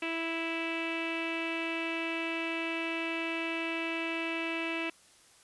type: tone with low-pass filter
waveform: sawtooth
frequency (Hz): 329.6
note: E4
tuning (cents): 0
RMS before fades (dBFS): -34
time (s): 0.02-4.9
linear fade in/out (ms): 5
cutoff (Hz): 2600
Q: 7.3
effects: white hiss -60 dBFS RMS until 5.43 s + resampled to 24000 Hz